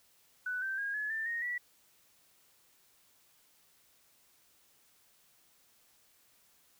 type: tone with pitch steps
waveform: sine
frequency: 1491 / 1558.8 / 1629.7 / 1703.8 / 1781.3 / 1862.3 / 1947 Hz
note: F#6 / G6 / G#6 / G#6 / A6 / A#6 / B6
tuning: +13 / -10 / -33 / +44 / +21 / -2 / -25 cents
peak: -33 dBFS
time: 0.46-1.58 s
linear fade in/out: 5 ms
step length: 160 ms
effects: white hiss -67 dBFS RMS until 6.79 s